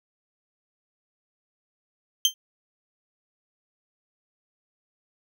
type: tone with exponential decay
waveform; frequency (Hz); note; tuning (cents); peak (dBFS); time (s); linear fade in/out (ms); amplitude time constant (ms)
30% pulse; 3136; G7; 0; -10; 2.25-2.34; 1; 19
effects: none